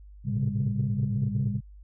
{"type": "tone cluster", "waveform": "sine", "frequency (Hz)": [107.4, 116.3, 132.5, 137.6, 200.8], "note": ["A2", "A#2", "C3", "C#3", "G3"], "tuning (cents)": [-41, -4, 22, -12, 42], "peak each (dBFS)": -30, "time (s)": [0.24, 1.61], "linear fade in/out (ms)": 50, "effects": ["tanh soft clip ceiling -17 dBFS", "added 50 Hz sine -45 dBFS peak until 1.83 s"]}